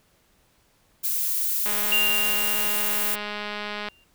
violet noise, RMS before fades -25 dBFS, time 1.03-3.16 s, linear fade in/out 20 ms
click train, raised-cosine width 0.3 ms, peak -16 dBFS, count 464, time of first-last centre 1.66-3.886 s, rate 208 Hz
sine tone with exponential decay, 2787 Hz, F7, 4 cents flat, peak -18 dBFS, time 1.92-4.04 s, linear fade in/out 2 ms, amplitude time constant 460 ms
effects pink hiss -63 dBFS RMS until 4.14 s

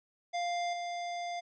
square tone with level steps, 698.5 Hz, F5, in tune, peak -32 / -36 dBFS, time 0.33-1.41 s, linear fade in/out 20 ms, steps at 0.73 s, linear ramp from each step 2 ms, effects resampled to 16000 Hz

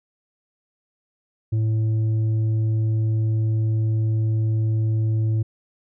sine tone with tanh clipping, 110 Hz, A2, in tune, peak -19 dBFS, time 1.52-5.43 s, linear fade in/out 10 ms, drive 5 dB, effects none

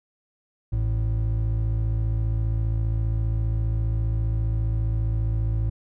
triangle tone pair together, 55.06 / 110 Hz, A1 / A2, +2 / 0 cents, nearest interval octave, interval 1198 cents, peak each -22 dBFS, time 0.72-5.7 s, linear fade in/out 10 ms, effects none

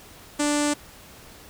sawtooth tone with low-pass filter, 293.7 Hz, D4, in tune, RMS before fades -23 dBFS, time 0.39-0.74 s, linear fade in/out 10 ms, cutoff 8100 Hz, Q 4.2, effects pink hiss -47 dBFS RMS until 1.49 s

